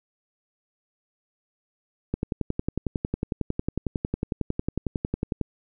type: click train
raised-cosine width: 3 ms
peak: -12 dBFS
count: 37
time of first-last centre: 2.14-5.413 s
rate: 11 Hz
effects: none